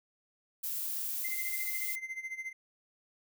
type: noise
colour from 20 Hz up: violet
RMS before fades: -36 dBFS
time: 0.63-1.96 s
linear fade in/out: 10 ms
type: tone with tremolo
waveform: triangle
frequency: 2076 Hz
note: C7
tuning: 14 cents flat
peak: -33 dBFS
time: 1.24-2.53 s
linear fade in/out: 10 ms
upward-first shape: sine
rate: 14 Hz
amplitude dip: 80%
effects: none